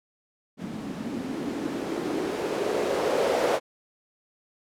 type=noise with low-pass filter sweep; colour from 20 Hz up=violet; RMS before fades=-28 dBFS; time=0.57-3.6 s; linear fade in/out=50 ms; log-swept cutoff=210 to 550 Hz; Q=3.3; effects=none